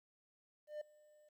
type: tone with ADSR envelope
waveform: triangle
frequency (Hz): 601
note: D5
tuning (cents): +40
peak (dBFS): -38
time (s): 0.67-1.29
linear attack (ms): 140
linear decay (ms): 6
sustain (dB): -24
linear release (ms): 7
effects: 13-bit